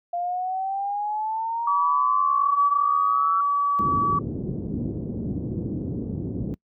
sine exponential sweep, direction up, 693 to 1336 Hz, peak -24 dBFS, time 0.13-3.41 s, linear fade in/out 5 ms
sine tone, 1143 Hz, D6, 47 cents flat, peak -19 dBFS, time 1.67-4.19 s, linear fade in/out 5 ms
pink low-pass noise, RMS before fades -26 dBFS, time 3.79-6.54 s, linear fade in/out 0 ms, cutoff 360 Hz, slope 24 dB/octave
effects noise-tail reverb RT60 0.1 s tail -25 dB re dry + high-pass 100 Hz 12 dB/octave

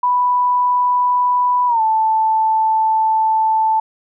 sine tone with pitch glide, 987.8 to 880 Hz, B5 to A5, 0 to 0 cents, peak -12 dBFS, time 0.03-3.8 s, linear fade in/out 5 ms, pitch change -200 cents, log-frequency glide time 1.67-1.81 s, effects none

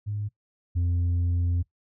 sine tone pair in turn, 103.83 / 87.09 Hz, G#2 / F2, 0 / -4 cents, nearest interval minor third, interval 304 cents, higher first, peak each -27 / -19 dBFS, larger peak second, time 0.06-0.29 / 0.75-1.63 s, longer second, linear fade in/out 20 ms, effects noise-tail reverb RT60 0.1 s tail -19 dB re dry + tanh soft clip ceiling -21 dBFS

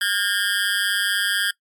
25% pulse tone with amplitude modulation, 1620 Hz, G#6, 43 cents flat, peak -11 dBFS, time 0.01-1.51 s, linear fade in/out 5 ms, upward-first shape sine, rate 196 Hz, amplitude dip 95%, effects noise-tail reverb RT60 0.1 s tail -22 dB re dry + MP3 96 kbps

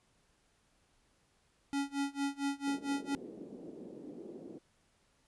square tone with tremolo, 279.9 Hz, C#4, 17 cents sharp, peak -31 dBFS, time 1.73-3.15 s, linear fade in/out 0 ms, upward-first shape sine, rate 4.4 Hz, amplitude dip 95%
pink band-pass noise, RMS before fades -48 dBFS, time 2.66-4.59 s, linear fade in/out 20 ms, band 230 to 440 Hz, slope 24 dB/octave
effects pink hiss -72 dBFS RMS until 5.27 s + resampled to 24000 Hz

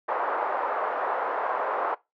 white band-pass noise, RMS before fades -28 dBFS, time 0.08-1.95 s, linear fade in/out 10 ms, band 480 to 1200 Hz, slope 24 dB/octave, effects noise-tail reverb RT60 0.2 s tail -20 dB re dry

